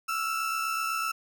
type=tone pair together; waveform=35% pulse; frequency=1318.5 / 1386.5 Hz; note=E6 / F6; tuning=0 / -13 cents; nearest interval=minor second; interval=87 cents; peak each=-27 / -34 dBFS; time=0.08-1.12 s; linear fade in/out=10 ms; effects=none